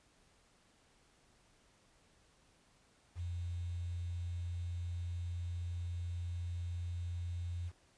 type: tone with quantisation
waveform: sine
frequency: 87.1 Hz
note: F2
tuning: 4 cents flat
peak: -37 dBFS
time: 3.15-7.72 s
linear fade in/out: 50 ms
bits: 10
effects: pink hiss -69 dBFS RMS until 7.97 s + resampled to 22050 Hz